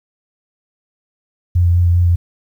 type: tone with vibrato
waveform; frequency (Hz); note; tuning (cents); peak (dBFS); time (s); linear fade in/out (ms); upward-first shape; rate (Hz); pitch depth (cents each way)
sine; 87.3; F2; 0; -9; 1.55-2.16; 10; sine; 5; 20
effects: 8-bit